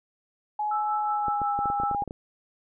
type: tone with pitch glide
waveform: sine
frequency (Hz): 843 to 814.3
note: G#5 to G#5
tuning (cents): +26 to -34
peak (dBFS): -25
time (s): 0.59-2.04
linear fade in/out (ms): 5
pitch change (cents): -60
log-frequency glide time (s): 1-1.56
type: tone with tremolo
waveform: sine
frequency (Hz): 1318.5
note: E6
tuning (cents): 0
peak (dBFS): -27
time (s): 0.71-1.95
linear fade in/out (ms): 5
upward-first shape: triangle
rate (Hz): 5.5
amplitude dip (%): 60
type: clicks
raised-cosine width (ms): 2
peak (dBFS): -22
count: 12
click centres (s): 1.283 / 1.417 / 1.59 / 1.657 / 1.701 / 1.8 / 1.835 / 1.913 / 1.948 / 2.022 / 2.077 / 2.109
effects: none